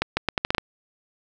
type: accelerating click train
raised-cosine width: 0.3 ms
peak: -5 dBFS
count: 8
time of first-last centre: 0.02-0.582 s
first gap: 150 ms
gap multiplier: 0.78
effects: none